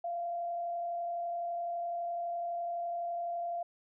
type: tone with frequency modulation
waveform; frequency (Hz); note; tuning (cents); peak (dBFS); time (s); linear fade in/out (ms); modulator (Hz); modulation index
sine; 690; F5; -21; -33; 0.04-3.63; 5; 31.9; 0.32
effects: none